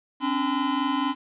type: tone cluster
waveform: square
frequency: 265.6 / 289.8 / 1018 Hz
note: C4 / D4 / C6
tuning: +26 / -23 / -48 cents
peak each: -28 dBFS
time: 0.2-1.15 s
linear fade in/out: 50 ms
effects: resampled to 8000 Hz + 9-bit